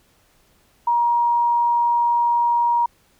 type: tone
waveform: sine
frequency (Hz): 948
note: A#5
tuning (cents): +29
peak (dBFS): -15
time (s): 0.87-2.86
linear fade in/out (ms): 5
effects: pink hiss -59 dBFS RMS until 3.19 s